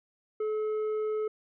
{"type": "tone with tanh clipping", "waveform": "triangle", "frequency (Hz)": 430, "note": "A4", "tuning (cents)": -40, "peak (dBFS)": -29, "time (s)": [0.4, 1.28], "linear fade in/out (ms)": 5, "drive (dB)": 10, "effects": []}